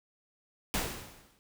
pink noise with exponential decay, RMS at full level -29 dBFS, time 0.74-1.39 s, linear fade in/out 0 ms, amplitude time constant 140 ms, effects none

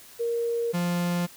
sine / 45% pulse tone pair in turn, 467.8 / 174.85 Hz, A#4 / F3, +6 / +2 cents, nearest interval octave + perfect fourth, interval 1704 cents, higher first, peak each -24 dBFS, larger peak neither, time 0.19-0.73 / 0.73-1.27 s, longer neither, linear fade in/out 20 ms, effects white hiss -49 dBFS RMS until 1.36 s

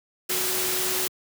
sine tone in noise, 370 Hz, F#4, in tune, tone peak -33 dBFS, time 0.29-1.08 s, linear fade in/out 10 ms, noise white, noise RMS -26 dBFS, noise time 0.29-1.08 s, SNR -10 dB, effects high-pass 100 Hz 12 dB/octave

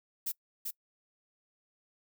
violet noise with echo, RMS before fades -34 dBFS, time 0.26-0.32 s, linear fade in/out 10 ms, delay 390 ms, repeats 1, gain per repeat -3 dB, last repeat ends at 0.71 s, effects noise-tail reverb RT60 0.1 s tail -24 dB re dry

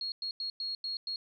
sine tone bursts at uneven times, 4297 Hz, C8, 45 cents sharp, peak -33 dBFS, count 6, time 0.01-0.12 / 0.22-0.31 / 0.4-0.5 / 0.6-0.75 / 0.84-0.97 / 1.07-1.16 s, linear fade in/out 2 ms, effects none

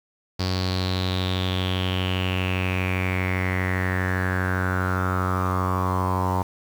sawtooth tone with low-pass filter sweep, 92.5 Hz, F#2, in tune, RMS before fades -24 dBFS, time 0.39-6.43 s, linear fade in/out 10 ms, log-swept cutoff 4700 to 940 Hz, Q 7, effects 7-bit

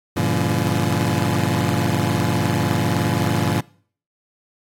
25% pulse chord, G diminished seventh, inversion none, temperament just, 98 / 117.6 / 141.12 / 169.34 Hz, G2 / Bb2 / Db3 / Fb3, 0 / +16 / +31 / +47 cents, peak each -20 dBFS, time 0.16-3.61 s, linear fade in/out 10 ms, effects noise-tail reverb RT60 0.5 s tail -22 dB re dry + AAC 48 kbps

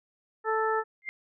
harmonic tone, 440 Hz, A4, in tune, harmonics 1 / 2 / 3 / 4, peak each -28 / -30 / -30 / -34 dBFS, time 0.44-0.84 s, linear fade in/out 50 ms
sine tone with exponential growth, 2100 Hz, C7, 6 cents sharp, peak -27 dBFS, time 1.02-1.09 s, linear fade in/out 0 ms, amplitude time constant 15 ms
effects none

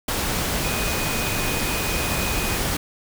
sine tone in noise, 2489 Hz, D#7, in tune, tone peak -31 dBFS, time 0.64-2.57 s, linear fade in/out 5 ms, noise pink, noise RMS -24 dBFS, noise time 0.08-2.77 s, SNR -10 dB, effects none

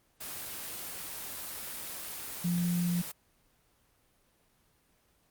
sine tone in noise, 174.61 Hz, F3, in tune, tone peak -27 dBFS, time 2.44-3.02 s, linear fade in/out 10 ms, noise white, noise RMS -40 dBFS, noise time 0.2-3.12 s, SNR +10 dB, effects pink hiss -69 dBFS RMS until 5.3 s + Opus 24 kbps

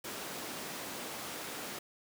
pink high-pass noise, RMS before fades -42 dBFS, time 0.04-1.79 s, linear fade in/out 5 ms, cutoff 230 Hz, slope 12 dB/octave, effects none

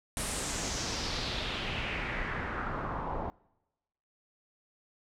pink noise with low-pass filter sweep, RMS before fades -35 dBFS, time 0.17-3.3 s, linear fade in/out 0 ms, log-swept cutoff 10000 to 830 Hz, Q 2.8, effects noise-tail reverb RT60 1.0 s tail -25 dB re dry

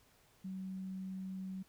sine tone, 189 Hz, F#3, 37 cents sharp, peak -40 dBFS, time 0.44-1.63 s, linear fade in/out 10 ms, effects pink hiss -68 dBFS RMS until 1.68 s

